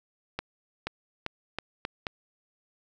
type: accelerating click train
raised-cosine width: 0.3 ms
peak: -15 dBFS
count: 6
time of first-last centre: 0.39-2.068 s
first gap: 480 ms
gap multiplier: 0.82
effects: none